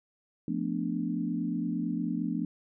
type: chord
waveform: sine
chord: B half-diminished seventh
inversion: second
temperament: equal with one note detuned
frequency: 174.61 / 220 / 248.8 / 293.7 Hz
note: F3 / A3 / B3 / D4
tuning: 0 / 0 / +13 / 0 cents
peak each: -34 dBFS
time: 0.48-2.45 s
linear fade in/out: 2 ms
effects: none